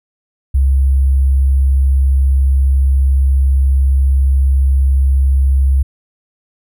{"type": "tone with sample-and-hold", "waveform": "sine", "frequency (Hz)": 67.2, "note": "C2", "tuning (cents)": 47, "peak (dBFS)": -8, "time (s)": [0.54, 5.83], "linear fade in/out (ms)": 10, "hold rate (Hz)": 11025, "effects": []}